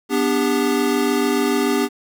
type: chord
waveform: square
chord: G major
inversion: first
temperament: equal with one note detuned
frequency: 246.9 / 293.7 / 399.5 Hz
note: B3 / D4 / G4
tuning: 0 / 0 / +33 cents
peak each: -22 / -22 / -21 dBFS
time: 0.09-1.89 s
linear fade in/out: 50 ms
effects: 9-bit